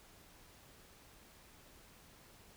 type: silence
effects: pink hiss -61 dBFS RMS until 2.56 s